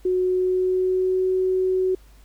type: tone with pitch glide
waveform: sine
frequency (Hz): 367.2 to 373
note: F#4 to F#4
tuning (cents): -13 to +14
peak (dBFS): -18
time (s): 0.05-1.95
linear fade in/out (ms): 5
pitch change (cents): +27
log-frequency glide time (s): 0.22-1.25
effects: added 50 Hz sine -47 dBFS peak until 2.24 s + pink hiss -57 dBFS RMS until 2.24 s